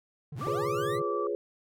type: tone with vibrato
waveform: triangle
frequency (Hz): 130.81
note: C3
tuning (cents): 0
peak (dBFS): -35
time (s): 0.32-1.02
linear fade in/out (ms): 5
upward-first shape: square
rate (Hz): 15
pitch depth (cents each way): 220
type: linear sweep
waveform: 30% pulse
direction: up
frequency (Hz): 46.21 to 2100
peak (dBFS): -36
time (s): 0.35-1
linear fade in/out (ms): 50
type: tone with pitch glide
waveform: sine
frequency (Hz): 1174.7 to 1159.9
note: D6 to D6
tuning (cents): 0 to -22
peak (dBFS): -33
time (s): 0.41-1.27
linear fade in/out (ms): 2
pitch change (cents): -22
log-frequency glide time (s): 0.98-1.06
type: chord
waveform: sine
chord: C# dominant seventh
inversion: first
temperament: equal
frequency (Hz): 349.2 / 415.3 / 493.9 / 554.4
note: E#4 / G#4 / B4 / C#5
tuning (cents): 0 / 0 / 0 / 0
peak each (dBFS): -35 / -31 / -36 / -37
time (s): 0.47-1.35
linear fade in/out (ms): 0
effects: none